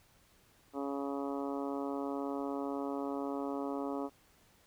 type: harmonic tone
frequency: 139.7 Hz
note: C#3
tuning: 14 cents sharp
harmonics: 2 / 3 / 4 / 5 / 6 / 7 / 8 / 9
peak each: -37 / -41 / -43 / -45 / -47 / -48 / -49 / -50 dBFS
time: 0.73-4.1 s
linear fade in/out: 50 ms
effects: pink hiss -66 dBFS RMS until 4.66 s